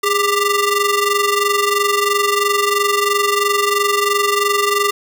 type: ring-modulated tone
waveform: sawtooth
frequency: 795 Hz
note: G5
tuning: 24 cents sharp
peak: -7 dBFS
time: 0.03-4.91 s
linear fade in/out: 10 ms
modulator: 386 Hz
effects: 8-bit